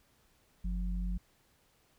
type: tone pair together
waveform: sine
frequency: 47.94 / 178.6 Hz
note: G1 / F3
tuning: -38 / +39 cents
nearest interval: octave + major seventh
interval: 2277 cents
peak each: -32 / -39 dBFS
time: 0.64-1.18 s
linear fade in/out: 10 ms
effects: pink hiss -69 dBFS RMS until 1.98 s